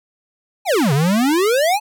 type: exponential two-way sweep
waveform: square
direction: down then up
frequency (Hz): 878 to 132 to 878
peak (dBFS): -14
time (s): 0.65-1.8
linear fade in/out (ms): 50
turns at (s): 0.93
effects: none